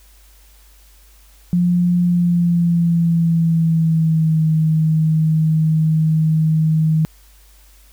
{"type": "tone with pitch glide", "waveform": "sine", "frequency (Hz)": [176, 157.71], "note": ["F3", "D#3"], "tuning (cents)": [14, 24], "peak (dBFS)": -12, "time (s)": [1.53, 7.05], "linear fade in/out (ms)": 0, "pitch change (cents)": -190, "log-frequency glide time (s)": [2.02, 4.44], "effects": ["added 50 Hz sine -46 dBFS peak until 7.92 s", "white hiss -52 dBFS RMS until 7.92 s"]}